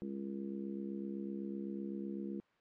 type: harmonic tone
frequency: 67.9 Hz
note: C#2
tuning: 35 cents flat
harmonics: 3 / 4 / 5 / 6 / 7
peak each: -41 / -48 / -44 / -56 / -53 dBFS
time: 0.02-2.4 s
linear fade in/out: 0 ms
effects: white hiss -71 dBFS RMS until 2.6 s + low-pass 2000 Hz 12 dB/octave